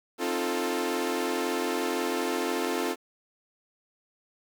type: chord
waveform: sawtooth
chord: F dominant seventh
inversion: second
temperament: equal with one note detuned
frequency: 265.3 / 311.1 / 349.2 / 440 Hz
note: C4 / Eb4 / F4 / A4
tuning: +24 / 0 / 0 / 0 cents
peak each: -29 / -32 / -27 / -28 dBFS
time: 0.18-2.96 s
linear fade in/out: 50 ms
effects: 9-bit